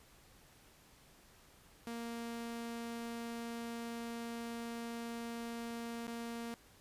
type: tone with dropouts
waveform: sawtooth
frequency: 233.1 Hz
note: A#3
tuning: in tune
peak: -37 dBFS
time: 1.87-6.54 s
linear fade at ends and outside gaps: 0 ms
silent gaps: 6.068-6.078 s
effects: pink hiss -63 dBFS RMS until 6.8 s + resampled to 32000 Hz